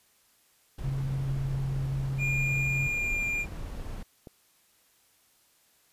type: noise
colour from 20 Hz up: brown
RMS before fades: -37 dBFS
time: 0.78-4.03 s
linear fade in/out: 5 ms
type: tone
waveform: sine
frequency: 135.1 Hz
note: C#3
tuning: 44 cents flat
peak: -28 dBFS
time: 0.83-2.88 s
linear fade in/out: 20 ms
type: tone with pitch glide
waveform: triangle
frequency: 2414 to 2399 Hz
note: D7 to D7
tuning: +47 to +36 cents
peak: -26 dBFS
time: 2.18-3.46 s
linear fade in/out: 50 ms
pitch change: -11 cents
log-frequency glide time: 2.92-3.07 s
type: clicks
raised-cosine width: 2 ms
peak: -30 dBFS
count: 4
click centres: 3.165 / 3.522 / 3.797 / 4.272 s
effects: white hiss -65 dBFS RMS until 5.92 s + resampled to 32000 Hz